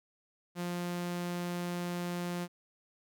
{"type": "tone", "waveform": "sawtooth", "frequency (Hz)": 175.6, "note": "F3", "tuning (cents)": 10, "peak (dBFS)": -30, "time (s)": [0.55, 2.48], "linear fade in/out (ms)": 50, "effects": []}